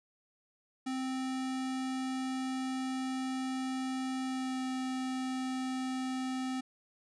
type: tone with pitch glide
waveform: square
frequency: 260.9 to 259.1 Hz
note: C4 to C4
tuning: -5 to -17 cents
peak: -34 dBFS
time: 0.86-6.61 s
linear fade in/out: 10 ms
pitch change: -12 cents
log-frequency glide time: 4.24-4.62 s
effects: resampled to 22050 Hz